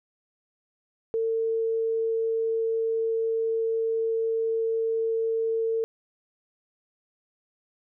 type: tone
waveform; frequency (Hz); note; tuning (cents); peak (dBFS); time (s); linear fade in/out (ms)
sine; 451; A4; +43; -23; 1.14-5.84; 0
effects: none